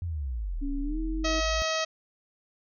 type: linear two-way sweep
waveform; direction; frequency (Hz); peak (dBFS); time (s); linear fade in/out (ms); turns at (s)
sine; down then up; 90 to 30.08 to 56.8; -29; 0.02-1.62; 0; 0.67
type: tone with pitch glide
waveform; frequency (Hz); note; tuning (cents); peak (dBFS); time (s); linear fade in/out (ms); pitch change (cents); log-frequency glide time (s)
sine; 280 to 317.9; C#4 to D#4; +18 to +37; -31; 0.61-1.41; 20; +219; 0.82-0.99
type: harmonic tone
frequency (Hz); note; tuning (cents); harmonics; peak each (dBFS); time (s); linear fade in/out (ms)
639; D#5; +46; 1 / 2 / 3 / 4 / 5 / 6 / 7 / 8 / 9 / 10; -30 / -33 / -35 / -36 / -37 / -38 / -38 / -39 / -40 / -40; 1.24-1.85; 10
effects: none